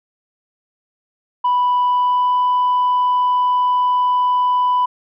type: tone with pitch glide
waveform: sine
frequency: 987.8 to 993.5 Hz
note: B5 to B5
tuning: 0 to +10 cents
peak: -11 dBFS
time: 1.44-4.86 s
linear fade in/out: 10 ms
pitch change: +10 cents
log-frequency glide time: 1.81-2.38 s
effects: tanh soft clip ceiling -11 dBFS